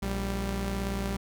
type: tone pair together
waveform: sawtooth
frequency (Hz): 58.27 / 196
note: A#1 / G3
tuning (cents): 0 / 0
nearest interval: octave + major sixth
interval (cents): 2100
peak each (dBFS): -28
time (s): 0.02-1.17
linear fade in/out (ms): 10
effects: none